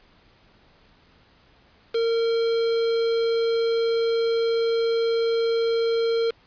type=tone with quantisation; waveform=triangle; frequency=459.2 Hz; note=A#4; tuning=26 cents flat; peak=-18 dBFS; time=1.94-6.31 s; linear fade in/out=10 ms; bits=5; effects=pink hiss -57 dBFS RMS until 6.46 s + resampled to 11025 Hz